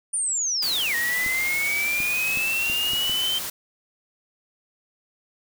sine linear two-way sweep, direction down then up, 9450 to 1862 to 3127 Hz, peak -22 dBFS, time 0.13-3.39 s, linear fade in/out 10 ms, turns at 0.95 s
white noise, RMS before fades -31 dBFS, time 0.62-3.5 s, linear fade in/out 5 ms
clicks, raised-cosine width 3 ms, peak -25 dBFS, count 6, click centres 1.263 / 2.003 / 2.373 / 2.699 / 2.934 / 3.096 s
effects none

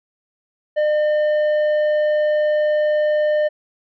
sine tone with tanh clipping, 604 Hz, D5, 48 cents sharp, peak -16 dBFS, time 0.76-3.49 s, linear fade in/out 20 ms, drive 7 dB, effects none

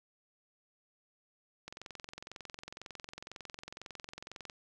click train, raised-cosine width 0.2 ms, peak -27 dBFS, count 63, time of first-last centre 1.68-4.498 s, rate 22 Hz, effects none

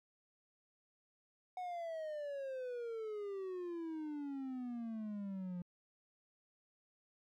triangle exponential sweep, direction down, 740 to 174.8 Hz, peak -38 dBFS, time 1.57-5.62 s, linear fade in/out 2 ms, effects MP3 96 kbps

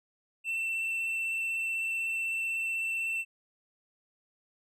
triangle tone with vibrato, 2683 Hz, E7, 30 cents sharp, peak -28 dBFS, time 0.44-3.25 s, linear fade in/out 50 ms, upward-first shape triangle, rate 16 Hz, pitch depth 15 cents each way, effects none

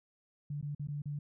sine tone with dropouts, 145.7 Hz, D3, 13 cents flat, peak -35 dBFS, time 0.5-1.19 s, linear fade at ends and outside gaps 5 ms, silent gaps 0.613-0.626 / 0.749-0.795 / 0.873-0.884 / 1.02-1.056 s, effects none

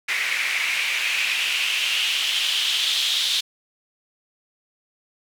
white noise with band-pass filter sweep, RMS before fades -23 dBFS, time 0.08-3.41 s, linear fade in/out 10 ms, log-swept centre 2100 to 3600 Hz, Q 4.2, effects none

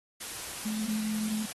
sine tone in noise, 215.6 Hz, A3, 35 cents flat, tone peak -30 dBFS, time 0.65-1.46 s, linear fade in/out 10 ms, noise white, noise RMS -39 dBFS, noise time 0.2-1.53 s, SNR +6 dB, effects AAC 32 kbps

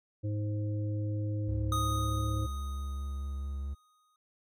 harmonic tone, 104.8 Hz, G#2, 16 cents sharp, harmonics 1 / 3 / 5, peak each -30 / -39 / -44 dBFS, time 0.23-2.47 s, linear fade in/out 20 ms
triangle tone with vibrato, 69.3 Hz, C#2, in tune, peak -31 dBFS, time 1.47-3.75 s, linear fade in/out 20 ms, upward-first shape sine, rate 4.6 Hz, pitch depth 15 cents each way
square tone with exponential decay, 1244.5 Hz, D#6, in tune, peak -30 dBFS, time 1.72-4.16 s, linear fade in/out 2 ms, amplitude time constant 530 ms
effects MP3 64 kbps

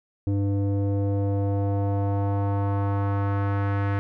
square tone with low-pass filter sweep, 99.9 Hz, G2, 33 cents sharp, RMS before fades -24 dBFS, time 0.27-3.99 s, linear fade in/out 0 ms, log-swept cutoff 360 to 1700 Hz, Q 1.8, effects none

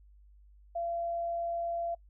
sine tone, 682 Hz, F5, 41 cents flat, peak -31 dBFS, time 0.75-1.95 s, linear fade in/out 10 ms, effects noise-tail reverb RT60 0.1 s tail -25 dB re dry + added 50 Hz sine -55 dBFS peak until 2.09 s

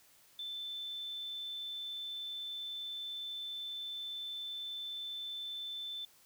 sine tone, 3530 Hz, A7, 5 cents sharp, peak -39 dBFS, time 0.39-6.05 s, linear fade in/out 2 ms, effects white hiss -64 dBFS RMS until 6.25 s

